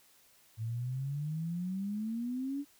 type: exponential sweep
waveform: sine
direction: up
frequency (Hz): 109 to 290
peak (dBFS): -33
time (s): 0.57-2.65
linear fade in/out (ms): 50
effects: white hiss -64 dBFS RMS until 2.79 s